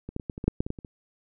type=clicks; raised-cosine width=3 ms; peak=-23 / -17 / -23 / -18 / -24 / -19 / -7 / -12 / -19 / -17 / -27 / -28 dBFS; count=12; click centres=0.09 / 0.164 / 0.198 / 0.298 / 0.379 / 0.441 / 0.48 / 0.605 / 0.665 / 0.704 / 0.788 / 0.848 s; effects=none